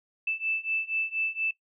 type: beating tone pair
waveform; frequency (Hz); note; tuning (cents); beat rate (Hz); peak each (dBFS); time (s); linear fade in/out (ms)
sine; 2637 / 2641.2; E7 / E7; 0 / +3; 4.2; -31 / -30; 0.27-1.51; 5
effects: noise-tail reverb RT60 0.1 s tail -17 dB re dry